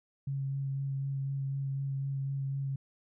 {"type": "tone with vibrato", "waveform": "sine", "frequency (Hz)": 137, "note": "C#3", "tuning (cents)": -20, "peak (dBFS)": -31, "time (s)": [0.27, 2.76], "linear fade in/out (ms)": 5, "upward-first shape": "sine", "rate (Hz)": 4, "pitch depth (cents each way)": 13, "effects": []}